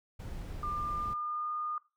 brown noise, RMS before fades -41 dBFS, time 0.19-1.14 s, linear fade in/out 10 ms
sine tone with pitch glide, 1198 to 1220.3 Hz, D6 to D#6, +34 to -34 cents, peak -33 dBFS, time 0.63-1.78 s, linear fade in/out 2 ms, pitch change +32 cents, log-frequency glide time 0.92-1.51 s
effects noise-tail reverb RT60 0.3 s tail -19 dB re dry

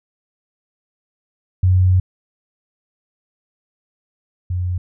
sine tone pair in turn, 92.1 / 90.1 Hz, F#2 / F#2, -7 / -45 cents, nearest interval unison, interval 38 cents, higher first, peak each -10 / -18 dBFS, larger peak first, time 1.63-2 / 4.5-4.78 s, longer first, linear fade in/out 5 ms, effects none

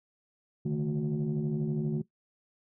sine tone cluster, 140.4 / 152.7 / 221 / 365.2 Hz, C#3 / D#3 / A3 / F#4, +22 / -32 / +8 / -23 cents, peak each -36 / -29 / -32 / -35 dBFS, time 0.65-2.02 s, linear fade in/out 10 ms, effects noise-tail reverb RT60 0.1 s tail -17 dB re dry + tanh soft clip ceiling -22 dBFS

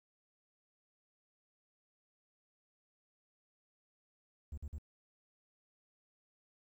triangle tone bursts, 73.42 Hz, D2, in tune, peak -38 dBFS, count 3, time 4.52-4.784 s, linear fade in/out 5 ms, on 56 ms, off 48 ms, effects 12-bit

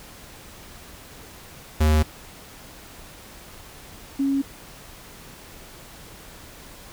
square / sine tone pair in turn, 77.1 / 274.8 Hz, D#2 / C#4, -15 / -15 cents, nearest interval octave + minor seventh, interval 2200 cents, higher second, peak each -16 / -19 dBFS, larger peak first, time 1.8-2.03 / 4.19-4.42 s, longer neither, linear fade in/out 10 ms, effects pink hiss -44 dBFS RMS until 6.92 s

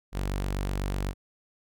sawtooth tone, 48 Hz, G1, 36 cents flat, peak -24 dBFS, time 0.12-1.14 s, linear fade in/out 50 ms, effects none

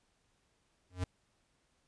square tone with exponential growth, 91 Hz, F#2, 28 cents flat, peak -30 dBFS, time 0.9-1.04 s, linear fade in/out 5 ms, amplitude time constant 30 ms, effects pink hiss -75 dBFS RMS until 1.87 s + resampled to 22050 Hz

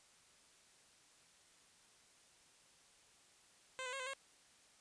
10% pulse tone with pitch steps, 519 / 503 / 542 / 512 / 543 Hz, C5 / B4 / C#5 / C5 / C#5, -14 / +32 / -39 / -38 / -36 cents, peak -34 dBFS, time 3.79-4.135 s, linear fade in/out 0 ms, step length 69 ms, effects white hiss -67 dBFS RMS until 4.8 s + resampled to 22050 Hz

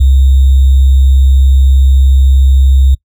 sine tone with sample-and-hold, 66.6 Hz, C2, 31 cents sharp, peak -3 dBFS, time 0-2.95 s, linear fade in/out 10 ms, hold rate 3675 Hz, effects noise-tail reverb RT60 0.1 s tail -24 dB re dry

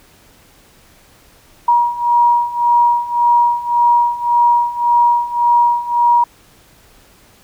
sine beating tone pair, 953 / 954.8 Hz, A#5 / A#5, +38 / +41 cents, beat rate 1.8 Hz, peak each -15 / -12 dBFS, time 1.68-6.24 s, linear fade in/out 5 ms, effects pink hiss -48 dBFS RMS until 7.43 s

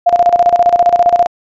sine tone with tremolo, 698.5 Hz, F5, in tune, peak -4 dBFS, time 0.06-1.27 s, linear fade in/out 10 ms, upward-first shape square, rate 15 Hz, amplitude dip 75%, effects resampled to 16000 Hz

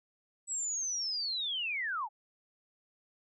sine linear sweep, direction down, 7902 to 784 Hz, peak -32 dBFS, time 0.47-2.09 s, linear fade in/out 50 ms, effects none

